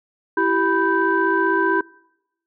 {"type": "tone cluster", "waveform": "sine", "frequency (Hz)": [333.5, 389.1, 989, 1558], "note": ["E4", "G4", "B5", "G6"], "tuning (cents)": [20, -13, 2, -11], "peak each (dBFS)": -21, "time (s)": [0.37, 1.81], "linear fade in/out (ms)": 5, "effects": ["noise-tail reverb RT60 0.9 s tail -26 dB re dry", "tanh soft clip ceiling -5 dBFS"]}